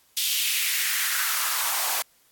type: noise with high-pass filter sweep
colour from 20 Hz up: white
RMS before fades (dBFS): -25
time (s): 0.17-2.02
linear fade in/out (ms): 0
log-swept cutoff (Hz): 3400 to 740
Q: 2.6
effects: white hiss -61 dBFS RMS until 2.31 s + AAC 64 kbps